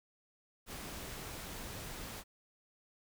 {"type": "noise", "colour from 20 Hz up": "pink", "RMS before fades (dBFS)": -45, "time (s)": [0.66, 2.24], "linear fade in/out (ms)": 50, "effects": []}